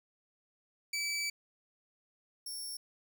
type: tone pair in turn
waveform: 20% pulse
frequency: 2305 / 5465 Hz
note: D7 / F8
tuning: -33 / -38 cents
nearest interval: octave + minor third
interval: 1495 cents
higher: second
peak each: -28 / -34 dBFS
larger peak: first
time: 0.93-1.3 / 2.46-2.77 s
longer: first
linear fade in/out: 5 ms
effects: none